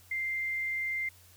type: tone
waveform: sine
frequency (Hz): 2093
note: C7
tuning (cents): 0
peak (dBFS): -30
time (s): 0.11-1.09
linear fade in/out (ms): 5
effects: added 90 Hz sine -59 dBFS peak until 1.36 s + white hiss -59 dBFS RMS until 1.36 s